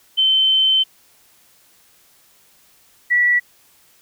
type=tone pair in turn; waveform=sine; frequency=3082 / 1948.3 Hz; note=G7 / B6; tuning=-30 / -24 cents; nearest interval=minor sixth; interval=794 cents; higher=first; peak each=-12 dBFS; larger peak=neither; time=0.17-0.84 / 3.1-3.4 s; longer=first; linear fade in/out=20 ms; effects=white hiss -54 dBFS RMS until 4.01 s